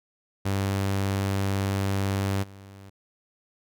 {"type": "tone with level steps", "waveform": "sawtooth", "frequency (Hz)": 98, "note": "G2", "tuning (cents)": 0, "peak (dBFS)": [-20, -40], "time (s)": [0.45, 2.9], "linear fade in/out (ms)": 10, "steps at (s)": 2.42, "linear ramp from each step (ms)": 20, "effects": []}